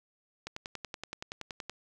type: click train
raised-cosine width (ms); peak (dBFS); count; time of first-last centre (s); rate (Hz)
0.2; -21; 14; 0.47-1.696; 10.6
effects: none